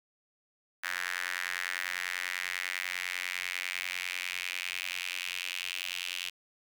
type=tone with high-pass filter sweep; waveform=sawtooth; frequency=90.1 Hz; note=F#2; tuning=45 cents flat; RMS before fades=-36 dBFS; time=0.83-6.3 s; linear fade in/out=10 ms; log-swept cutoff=1700 to 2800 Hz; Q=3.6; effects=none